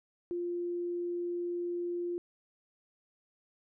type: tone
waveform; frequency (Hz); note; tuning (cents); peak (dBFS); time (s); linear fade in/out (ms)
sine; 349.2; F4; 0; -32; 0.31-2.18; 0
effects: none